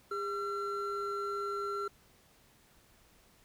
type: tone pair together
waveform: triangle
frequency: 403.7 / 1358.9 Hz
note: G#4 / F6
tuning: -49 / -48 cents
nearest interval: octave + major sixth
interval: 2101 cents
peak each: -35 / -34 dBFS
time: 0.11-1.88 s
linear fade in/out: 5 ms
effects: pink hiss -64 dBFS RMS until 3.44 s